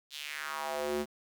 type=tone with high-pass filter sweep; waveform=square; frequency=73.7 Hz; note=D2; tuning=7 cents sharp; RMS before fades=-36 dBFS; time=0.1-1.06 s; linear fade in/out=50 ms; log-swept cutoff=3900 to 260 Hz; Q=2.8; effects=9-bit